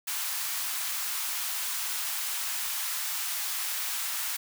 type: high-pass noise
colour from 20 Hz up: white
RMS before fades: -32 dBFS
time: 0.07-4.37 s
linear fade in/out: 10 ms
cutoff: 850 Hz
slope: 24 dB/octave
effects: none